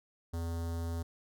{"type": "tone with notch filter", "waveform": "square", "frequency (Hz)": 83.7, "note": "E2", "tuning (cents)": 27, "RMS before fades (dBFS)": -36, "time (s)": [0.33, 1.03], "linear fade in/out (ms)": 10, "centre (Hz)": 2400, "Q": 0.78, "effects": []}